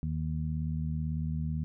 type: harmonic tone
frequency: 78.1 Hz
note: D#2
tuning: 7 cents sharp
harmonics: 1 / 2 / 3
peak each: -34 / -32 / -39 dBFS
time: 0.03-1.64 s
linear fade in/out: 0 ms
effects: none